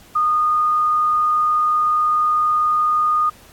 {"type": "tone", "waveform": "sine", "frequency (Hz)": 1228, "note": "D#6", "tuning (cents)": -23, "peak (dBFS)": -14, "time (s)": [0.15, 3.3], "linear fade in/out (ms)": 10, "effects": ["pink hiss -47 dBFS RMS until 3.52 s", "AAC 64 kbps"]}